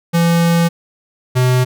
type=tone pair in turn; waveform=square; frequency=169.1 / 126.68 Hz; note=E3 / B2; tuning=+44 / +44 cents; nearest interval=perfect fourth; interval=500 cents; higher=first; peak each=-11 dBFS; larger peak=neither; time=0.13-0.69 / 1.35-1.65 s; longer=first; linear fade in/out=20 ms; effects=none